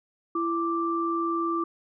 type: tone pair together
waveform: sine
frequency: 335.1 / 1174.7 Hz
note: E4 / D6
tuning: +29 / 0 cents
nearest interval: octave + minor seventh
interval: 2171 cents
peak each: -27 dBFS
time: 0.35-1.64 s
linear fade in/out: 5 ms
effects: none